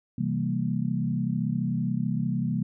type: chord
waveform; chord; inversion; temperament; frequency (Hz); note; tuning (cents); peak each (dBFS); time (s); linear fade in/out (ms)
sine; C dominant seventh; none; equal with one note detuned; 130.81 / 164.81 / 196 / 231.6; C3 / E3 / G3 / Bb3; 0 / 0 / 0 / -11; -30; 0.18-2.63; 5
effects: none